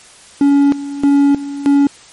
triangle tone with tremolo, 282.2 Hz, C#4, 31 cents sharp, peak -5 dBFS, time 0.41-1.87 s, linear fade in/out 2 ms, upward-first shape square, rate 1.6 Hz, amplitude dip 80%, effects white hiss -41 dBFS RMS until 2.12 s + MP3 48 kbps

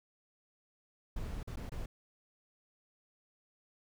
brown noise with dropouts, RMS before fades -40 dBFS, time 1.16-1.86 s, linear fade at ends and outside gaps 5 ms, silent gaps 1.431-1.474 / 1.559-1.57 / 1.695-1.718 s, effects none

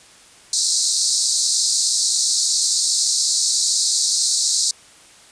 pink band-pass noise, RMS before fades -19 dBFS, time 0.53-4.71 s, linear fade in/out 2 ms, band 4000 to 9200 Hz, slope 96 dB/octave, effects white hiss -47 dBFS RMS until 5.31 s + resampled to 22050 Hz

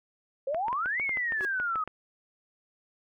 sine exponential two-way sweep, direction up then down, 519 to 2269 to 1238 Hz, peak -27 dBFS, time 0.47-1.84 s, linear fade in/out 5 ms, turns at 1.02 s
clicks, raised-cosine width 0.5 ms, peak -23 dBFS, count 12, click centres 0.546 / 0.683 / 0.729 / 0.859 / 0.998 / 1.093 / 1.172 / 1.322 / 1.409 / 1.6 / 1.757 / 1.876 s
square tone with exponential growth, 380 Hz, F#4, 46 cents sharp, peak -33 dBFS, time 1.34-1.45 s, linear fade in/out 0 ms, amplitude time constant 23 ms
effects none

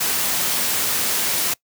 white noise, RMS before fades -21 dBFS, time 0-1.54 s, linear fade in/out 10 ms, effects noise-tail reverb RT60 0.1 s tail -23 dB re dry + high-pass 100 Hz 12 dB/octave

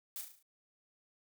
blue noise with echo, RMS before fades -42 dBFS, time 0.16-0.21 s, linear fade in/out 0 ms, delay 36 ms, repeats 6, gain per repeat -5 dB, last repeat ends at 0.426 s, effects none

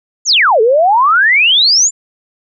sine exponential two-way sweep, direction down then up, 7360 to 423.2 to 7360 Hz, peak -6 dBFS, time 0.25-1.91 s, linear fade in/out 50 ms, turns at 0.61 s, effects none

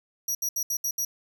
sawtooth tone bursts at uneven times, 5780 Hz, F#8, 41 cents flat, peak -23 dBFS, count 6, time 0.28-0.35 / 0.42-0.49 / 0.56-0.63 / 0.7-0.77 / 0.84-0.91 / 0.98-1.05 s, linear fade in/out 5 ms, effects none

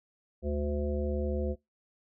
harmonic tone with a mistuned harmonic, 73.42 Hz, D2, in tune, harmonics 1 / 3 / 5 / 7 / 9, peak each -31 / -36 / -36 / -36 / -43 dBFS, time 0.42-1.56 s, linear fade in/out 50 ms, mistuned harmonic 3, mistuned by -44 cents, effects noise-tail reverb RT60 0.2 s tail -25 dB re dry

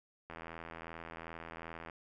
click train, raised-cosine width 0.5 ms, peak -30 dBFS, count 133, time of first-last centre 0.3-1.898 s, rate 82.6 Hz, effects none

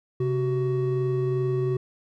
triangle tone pair together, 132.26 / 374.1 Hz, C3 / F#4, +19 / +19 cents, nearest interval octave + tritone, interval 1800 cents, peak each -23 dBFS, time 0.2-1.77 s, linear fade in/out 5 ms, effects none

